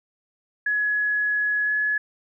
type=tone with pitch glide; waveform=sine; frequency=1687 to 1699.7 Hz; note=G#6 to G#6; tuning=+27 to +40 cents; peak=-20 dBFS; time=0.66-1.98 s; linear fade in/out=5 ms; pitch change=+13 cents; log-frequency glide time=1.64-1.71 s; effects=none

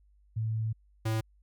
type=tone pair in turn; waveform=sine / square; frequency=110.8 / 110.8 Hz; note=A2 / A2; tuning=+13 / +13 cents; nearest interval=unison; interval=0 cents; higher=neither; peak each=-28 dBFS; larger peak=neither; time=0.36-0.73 / 1.05-1.21 s; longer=first; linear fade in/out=10 ms; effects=added 50 Hz sine -60 dBFS peak until 1.42 s

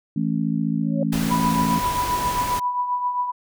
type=harmonic tone; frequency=55 Hz; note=A1; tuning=in tune; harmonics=3 / 4 / 5; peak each=-24 / -23 / -26 dBFS; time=0.16-1.79 s; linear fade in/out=5 ms
type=tone with exponential growth; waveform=sine; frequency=554.4 Hz; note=C#5; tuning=in tune; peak=-20 dBFS; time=0.81-1.03 s; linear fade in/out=2 ms; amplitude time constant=47 ms
type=noise; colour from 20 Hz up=pink; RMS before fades=-29 dBFS; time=1.12-2.6 s; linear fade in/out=10 ms
type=tone with tremolo; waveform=sine; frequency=986 Hz; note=B5; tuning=3 cents flat; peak=-18 dBFS; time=1.3-3.32 s; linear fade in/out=20 ms; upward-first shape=triangle; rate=7.5 Hz; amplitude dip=60%
effects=none

